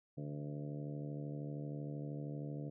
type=harmonic tone with a mistuned harmonic; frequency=72.9 Hz; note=D2; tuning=12 cents flat; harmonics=2 / 3 / 4 / 5 / 6 / 7 / 8 / 9; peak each=-42 / -52 / -47 / -57 / -54 / -53 / -59 / -58 dBFS; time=0.17-2.7 s; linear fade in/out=10 ms; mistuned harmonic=9; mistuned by=+27 cents; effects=none